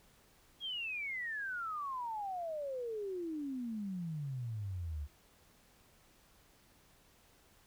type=exponential sweep; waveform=sine; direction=down; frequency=3322 to 69.3 Hz; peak=-37 dBFS; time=0.6-5.08 s; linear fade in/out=50 ms; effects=pink hiss -66 dBFS RMS until 7.66 s